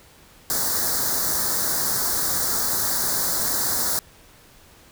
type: band-stop noise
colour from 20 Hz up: white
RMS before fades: -23 dBFS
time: 0.5-3.99 s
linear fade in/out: 0 ms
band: 1800 to 4100 Hz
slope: 48 dB/octave
effects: pink hiss -51 dBFS RMS until 4.91 s